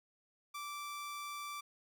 sawtooth tone, 1168 Hz, D6, 10 cents flat, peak -38 dBFS, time 0.54-1.61 s, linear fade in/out 10 ms, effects none

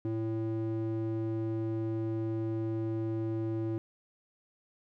square tone with band-pass filter, 111.4 Hz, A2, 22 cents sharp, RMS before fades -33 dBFS, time 0.05-3.78 s, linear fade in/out 0 ms, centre 260 Hz, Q 8.9, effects none

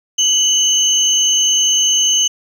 sine tone pair together, 2974 / 6325 Hz, F#7 / G8, +8 / +15 cents, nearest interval octave + minor second, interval 1307 cents, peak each -13 dBFS, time 0.18-2.28 s, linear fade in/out 10 ms, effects tanh soft clip ceiling -3 dBFS + 7-bit

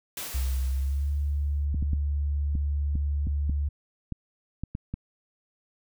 white noise with exponential decay, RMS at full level -34 dBFS, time 0.17-1.65 s, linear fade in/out 2 ms, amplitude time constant 320 ms
sine tone with pitch glide, 65.41 to 72.16 Hz, C2 to D2, 0 to -30 cents, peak -24 dBFS, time 0.34-3.69 s, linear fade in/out 10 ms, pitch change +170 cents, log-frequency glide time 0.66-1.11 s
clicks, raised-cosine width 5 ms, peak -19 dBFS, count 11, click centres 1.745 / 1.826 / 1.933 / 2.553 / 2.955 / 3.271 / 3.496 / 4.123 / 4.636 / 4.751 / 4.94 s
effects none

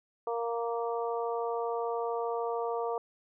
harmonic tone, 233.1 Hz, A#3, in tune, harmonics 2 / 3 / 4 / 5, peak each -32 / -36 / -38 / -40 dBFS, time 0.27-2.98 s, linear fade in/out 2 ms, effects none

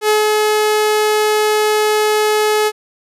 sawtooth tone with ADSR envelope, 426.1 Hz, G#4, 44 cents sharp, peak -6 dBFS, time 0.01-2.72 s, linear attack 78 ms, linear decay 140 ms, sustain -2 dB, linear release 49 ms, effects resampled to 32000 Hz

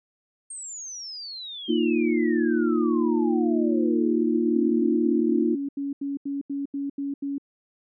sine exponential sweep, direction down, 8640 to 220 Hz, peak -34 dBFS, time 0.5-4.83 s, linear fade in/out 5 ms
sine chord, Bb suspended fourth, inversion none, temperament equal, 233.1 / 311.1 / 349.2 Hz, Bb3 / Eb4 / F4, 0 / 0 / 0 cents, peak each -24 dBFS, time 1.68-5.56 s, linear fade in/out 20 ms
sine tone bursts, 280 Hz, C#4, 18 cents sharp, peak -26 dBFS, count 12, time 4.56-7.382 s, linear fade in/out 5 ms, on 160 ms, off 82 ms
effects none

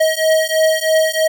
square beating tone pair, 633 / 636.1 Hz, D#5 / D#5, +30 / +38 cents, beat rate 3.1 Hz, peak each -16 dBFS, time 0-1.28 s, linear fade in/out 10 ms, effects none

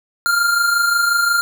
square tone pair together, 1374.4 / 1400 Hz, F6 / F6, -28 / +4 cents, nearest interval unison, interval 32 cents, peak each -23 / -15 dBFS, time 0.26-1.41 s, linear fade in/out 0 ms, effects none

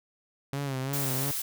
sawtooth tone with vibrato, 136 Hz, C#3, 33 cents flat, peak -26 dBFS, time 0.53-1.31 s, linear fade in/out 0 ms, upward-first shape sine, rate 2.9 Hz, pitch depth 78 cents each way
blue noise, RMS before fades -32 dBFS, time 0.93-1.42 s, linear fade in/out 5 ms
effects none

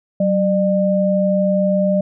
sine tone pair together, 189.62 / 602 Hz, F#3 / D5, +43 / +43 cents, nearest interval octave + minor sixth, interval 2000 cents, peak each -16 dBFS, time 0.2-2.01 s, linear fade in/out 5 ms, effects none

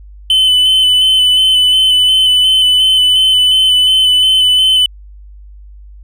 triangle tone with vibrato, 3027 Hz, F#7, 39 cents sharp, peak -5 dBFS, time 0.3-4.86 s, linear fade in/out 2 ms, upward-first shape square, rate 2.8 Hz, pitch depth 17 cents each way, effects added 50 Hz sine -32 dBFS peak until 6.03 s

